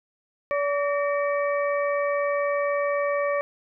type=harmonic tone with a mistuned harmonic; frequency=573 Hz; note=D5; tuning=43 cents flat; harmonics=1 / 2 / 3 / 4; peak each=-23 / -29 / -33 / -35 dBFS; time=0.51-3.41 s; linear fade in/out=0 ms; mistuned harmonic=3; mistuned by=+110 cents; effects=none